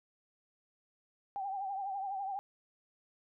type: tone with vibrato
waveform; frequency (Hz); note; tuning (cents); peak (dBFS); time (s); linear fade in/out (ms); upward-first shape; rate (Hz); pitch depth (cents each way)
sine; 784; G5; 0; -35; 1.36-2.39; 0; triangle; 12; 79
effects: none